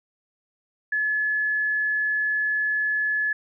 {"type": "tone", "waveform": "sine", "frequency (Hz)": 1712, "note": "A6", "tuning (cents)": -48, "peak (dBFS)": -21, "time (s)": [0.92, 3.33], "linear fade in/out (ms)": 5, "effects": []}